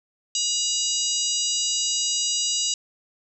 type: harmonic tone with a mistuned harmonic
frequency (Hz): 960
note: B5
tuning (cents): -49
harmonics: 3 / 4 / 5 / 6 / 7 / 8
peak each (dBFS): -29 / -29 / -29 / -29 / -29 / -29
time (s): 0.35-2.74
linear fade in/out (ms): 2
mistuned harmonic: 6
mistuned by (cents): +36
effects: none